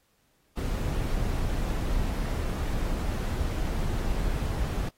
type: noise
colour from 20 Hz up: brown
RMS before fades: -28 dBFS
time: 0.57-4.89 s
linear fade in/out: 5 ms
effects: pink hiss -69 dBFS RMS until 4.97 s + AAC 48 kbps